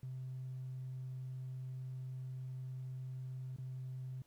triangle tone with dropouts, 129.3 Hz, C3, 20 cents flat, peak -38 dBFS, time 0.03-4.22 s, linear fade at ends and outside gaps 2 ms, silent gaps 3.563-3.585 s, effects tanh soft clip ceiling -39 dBFS + pink hiss -73 dBFS RMS until 4.26 s

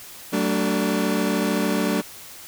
30% pulse tone cluster, 190.1 / 223.6 / 291.9 Hz, F#3 / A3 / D4, +47 / +28 / -10 cents, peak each -22 dBFS, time 0.32-2.02 s, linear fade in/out 20 ms, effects white hiss -41 dBFS RMS until 2.47 s

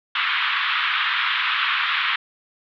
pink band-pass noise, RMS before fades -22 dBFS, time 0.15-2.16 s, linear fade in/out 5 ms, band 1100 to 3600 Hz, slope 48 dB/octave, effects none

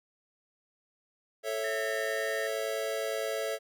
square chord, A major, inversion none, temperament equal with one note detuned, 440 / 550.5 / 659.3 Hz, A4 / C#5 / E5, 0 / -12 / 0 cents, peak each -36 dBFS, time 1.43-3.59 s, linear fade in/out 50 ms
sine tone with pitch glide, 1816 to 1829.7 Hz, A#6 to A#6, -46 to -33 cents, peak -35 dBFS, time 1.64-2.47 s, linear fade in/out 2 ms, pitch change +13 cents, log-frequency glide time 1.99-2.24 s
effects none

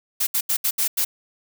blue noise bursts at uneven times, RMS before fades -21 dBFS, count 6, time 0.2-0.27 / 0.34-0.41 / 0.49-0.57 / 0.64-0.71 / 0.78-0.88 / 0.97-1.05 s, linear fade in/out 10 ms, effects none

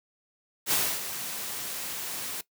white noise with ADSR envelope, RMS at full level -24 dBFS, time 0.66-2.41 s, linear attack 58 ms, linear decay 280 ms, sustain -11 dB, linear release 3 ms, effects noise-tail reverb RT60 0.1 s tail -19 dB re dry + high-pass 100 Hz 12 dB/octave

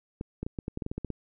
clicks, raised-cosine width 3 ms, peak -20 dBFS, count 12, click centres 0.211 / 0.43 / 0.465 / 0.588 / 0.681 / 0.774 / 0.822 / 0.864 / 0.915 / 0.98 / 1.047 / 1.103 s, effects none

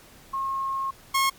sine / sawtooth tone pair in turn, 1079 / 1083.7 Hz, C#6 / C#6, -47 / -40 cents, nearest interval unison, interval 7 cents, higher second, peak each -25 / -16 dBFS, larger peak second, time 0.33-0.91 / 1.14-1.3 s, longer first, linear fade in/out 10 ms, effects pink hiss -51 dBFS RMS until 1.38 s + MP3 96 kbps

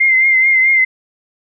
sine tone with vibrato, 2093 Hz, C7, in tune, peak -8 dBFS, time 0-0.85 s, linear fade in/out 10 ms, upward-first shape triangle, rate 4.6 Hz, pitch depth 45 cents each way, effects none

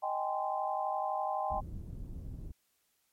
sine chord, Ab major seventh, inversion second, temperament just, 623 / 778.7 / 830.6 / 1038.3 Hz, Eb5 / G5 / Ab5 / C6, +2 / -12 / 0 / -14 cents, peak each -38 / -34 / -38 / -38 dBFS, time 0.02-1.61 s, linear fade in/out 20 ms
pink low-pass noise, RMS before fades -42 dBFS, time 1.5-2.52 s, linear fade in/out 10 ms, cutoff 170 Hz, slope 12 dB/octave
effects white hiss -75 dBFS RMS until 3.12 s + MP3 64 kbps

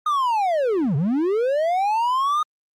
triangle linear two-way sweep, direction down then up, 1244.5 to 128.4 to 1244.5 Hz, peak -16 dBFS, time 0.06-2.43 s, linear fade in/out 5 ms, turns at 0.96 s, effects Opus 48 kbps

